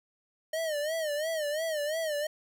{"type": "tone with vibrato", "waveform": "square", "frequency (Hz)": 618, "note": "D#5", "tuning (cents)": -12, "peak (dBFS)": -30, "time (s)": [0.53, 2.27], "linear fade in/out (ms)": 5, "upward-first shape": "sine", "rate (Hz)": 2.9, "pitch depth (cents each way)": 110, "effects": ["10-bit"]}